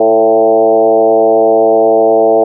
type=tone with frequency modulation; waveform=sine; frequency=557 Hz; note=C#5; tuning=8 cents sharp; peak=-5 dBFS; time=0-2.44 s; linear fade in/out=5 ms; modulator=111 Hz; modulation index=1.7; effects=none